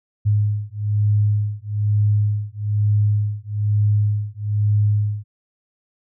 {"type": "beating tone pair", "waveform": "sine", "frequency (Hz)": [103.83, 104.93], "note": ["G#2", "G#2"], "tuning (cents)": [0, 18], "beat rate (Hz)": 1.1, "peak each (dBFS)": -19, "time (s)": [0.25, 5.24], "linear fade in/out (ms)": 20, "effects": []}